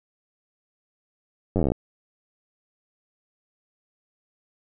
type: slowing click train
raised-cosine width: 2 ms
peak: -10 dBFS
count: 13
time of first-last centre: 1.56-1.719 s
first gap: 10 ms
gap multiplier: 1.05
effects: none